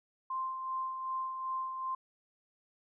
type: tone with tremolo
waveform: sine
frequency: 1046.5 Hz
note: C6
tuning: in tune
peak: -32 dBFS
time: 0.3-1.95 s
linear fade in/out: 5 ms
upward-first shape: sine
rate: 2.6 Hz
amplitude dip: 45%
effects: none